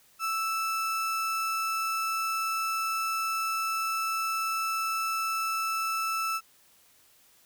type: tone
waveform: 35% pulse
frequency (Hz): 1318.5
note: E6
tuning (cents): 0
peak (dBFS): -26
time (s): 0.19-6.41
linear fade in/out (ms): 50
effects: white hiss -61 dBFS RMS until 7.45 s